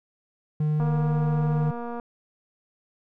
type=tone; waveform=triangle; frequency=152.1 Hz; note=D#3; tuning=39 cents flat; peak=-19 dBFS; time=0.6-1.71 s; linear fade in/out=5 ms
type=click train; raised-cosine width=1 ms; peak=-22 dBFS; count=285; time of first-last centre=0.8-1.998 s; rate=237 Hz
effects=none